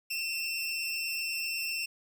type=tone pair together; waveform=25% pulse; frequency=2547 / 2704 Hz; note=D#7 / E7; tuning=+40 / +43 cents; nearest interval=minor second; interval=103 cents; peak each=-37 / -28 dBFS; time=0.1-1.86 s; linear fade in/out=10 ms; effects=none